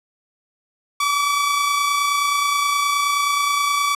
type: tone pair together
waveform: sawtooth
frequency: 1145.2 / 1174.7 Hz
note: D6 / D6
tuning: -44 / 0 cents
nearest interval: unison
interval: 44 cents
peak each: -14 / -23 dBFS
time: 1-3.95 s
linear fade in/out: 5 ms
effects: low-pass 12000 Hz 12 dB/octave